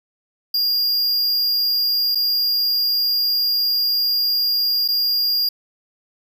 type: tone with dropouts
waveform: square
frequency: 4821 Hz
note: D8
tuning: 45 cents sharp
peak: -17 dBFS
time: 0.54-5.49 s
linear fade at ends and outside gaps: 5 ms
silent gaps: 2.149-2.154 / 4.879-4.885 s
effects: none